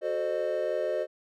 triangle chord, F# diminished seventh, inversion none, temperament equal with one note detuned, 370 / 440 / 523.3 / 609.4 Hz, F#4 / A4 / C5 / Eb5, 0 / 0 / 0 / -36 cents, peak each -33 / -33 / -30 / -28 dBFS, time 0.01-1.07 s, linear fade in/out 50 ms, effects none

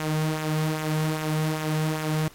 sawtooth tone with flanger, 155.56 Hz, D#3, in tune, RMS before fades -26 dBFS, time 0-2.28 s, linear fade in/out 2 ms, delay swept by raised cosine 0.2 to 3.1 ms, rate 2.5 Hz, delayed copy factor -0.5, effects pink hiss -51 dBFS RMS until 2.34 s + AAC 64 kbps

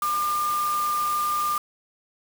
sine tone in noise, 1200 Hz, D6, 37 cents sharp, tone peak -22 dBFS, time 0.02-1.58 s, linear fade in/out 2 ms, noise white, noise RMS -35 dBFS, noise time 0.02-1.58 s, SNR +10 dB, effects none

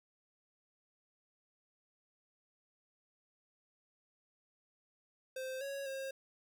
square tone with pitch steps, 521 / 554 / 537 Hz, C5 / C#5 / C5, -7 / -1 / +45 cents, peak -40 dBFS, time 5.36-6.11 s, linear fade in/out 5 ms, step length 250 ms, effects none

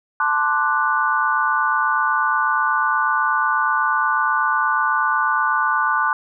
sine chord, D dominant seventh, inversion second, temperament equal, 880 / 1046.5 / 1174.7 / 1480 Hz, A5 / C6 / D6 / F#6, 0 / 0 / 0 / 0 cents, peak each -23 / -23 / -21 / -20 dBFS, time 0.2-6.13 s, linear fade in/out 2 ms, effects none

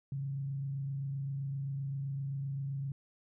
sine tone with frequency modulation, 137.6 Hz, C#3, 12 cents flat, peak -34 dBFS, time 0.12-2.92 s, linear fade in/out 2 ms, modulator 27.7 Hz, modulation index 0.27, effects none

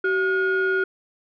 sine tone pair together, 380.3 / 1435.8 Hz, F#4 / F6, +48 / +48 cents, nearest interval octave + major seventh, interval 2300 cents, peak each -20 dBFS, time 0.04-0.84 s, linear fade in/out 5 ms, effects tanh soft clip ceiling -15 dBFS

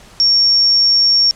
sine tone, 5510 Hz, F8, 24 cents flat, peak -8 dBFS, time 0.2-1.31 s, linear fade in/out 0 ms, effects pink hiss -42 dBFS RMS until 1.35 s + low-pass 9000 Hz 12 dB/octave

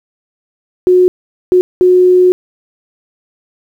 sine tone bursts at uneven times, 364.2 Hz, F#4, 27 cents flat, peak -4 dBFS, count 3, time 0.87-1.08 / 1.52-1.61 / 1.81-2.32 s, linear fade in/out 0 ms, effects 7-bit

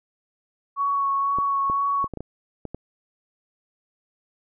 sine tone with vibrato, 1113 Hz, C#6, 7 cents sharp, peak -20 dBFS, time 0.76-2.08 s, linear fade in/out 50 ms, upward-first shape sine, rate 2 Hz, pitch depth 14 cents each way
clicks, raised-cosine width 2 ms, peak -19 dBFS, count 8, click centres 1.386 / 1.699 / 2.043 / 2.137 / 2.173 / 2.206 / 2.653 / 2.746 s
effects none

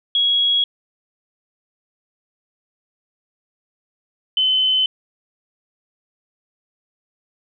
sine tone pair in turn, 3322 / 3046 Hz, G#7 / F#7, 0 / +50 cents, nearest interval major second, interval 150 cents, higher first, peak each -14 dBFS, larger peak neither, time 0.15-0.64 / 4.37-4.86 s, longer neither, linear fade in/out 2 ms, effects none

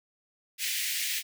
pink high-pass noise, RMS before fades -31 dBFS, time 0.58-1.23 s, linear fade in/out 50 ms, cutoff 1900 Hz, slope 48 dB/octave, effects none

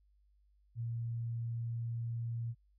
sine tone, 116.54 Hz, A#2, in tune, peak -35 dBFS, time 0.75-2.55 s, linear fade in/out 50 ms, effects added 50 Hz sine -66 dBFS peak until 2.78 s

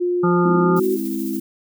sine tone with pitch glide, 354.9 to 371.3 Hz, F4 to F#4, +28 to +6 cents, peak -17 dBFS, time 0-0.97 s, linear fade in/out 20 ms, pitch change +78 cents, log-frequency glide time 0.6-0.75 s
harmonic tone, 174.61 Hz, F3, in tune, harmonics 1 / 3 / 5 / 7 / 8, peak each -17 / -29 / -26 / -22 / -30 dBFS, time 0.23-0.8 s, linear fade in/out 10 ms
sine chord, Ab augmented, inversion none, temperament equal, 207.7 / 261.6 / 329.6 Hz, Ab3 / C4 / E4, 0 / 0 / 0 cents, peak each -27 / -26 / -25 dBFS, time 0.44-1.4 s, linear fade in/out 10 ms
violet noise with tremolo, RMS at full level -34 dBFS, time 0.76-1.4 s, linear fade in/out 5 ms, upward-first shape sine, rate 14 Hz, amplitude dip 35%
effects none

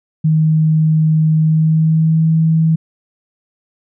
sine tone with pitch glide, 157.1 to 160.86 Hz, D#3 to E3, +17 to -42 cents, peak -9 dBFS, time 0.24-2.76 s, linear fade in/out 10 ms, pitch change +41 cents, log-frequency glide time 1.36-2.29 s, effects none

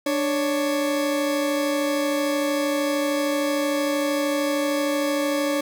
40% pulse tone pair together, 294.7 / 556.3 Hz, D4 / C#5, +6 / +6 cents, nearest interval major seventh, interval 1100 cents, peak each -23 dBFS, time 0.06-5.61 s, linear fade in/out 5 ms, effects none

